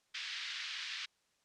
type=band-pass noise; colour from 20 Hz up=white; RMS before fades=-42 dBFS; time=0.14-1.06 s; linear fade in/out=10 ms; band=1600 to 4500 Hz; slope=24 dB/octave; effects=white hiss -75 dBFS RMS until 1.44 s + low-pass 7000 Hz 12 dB/octave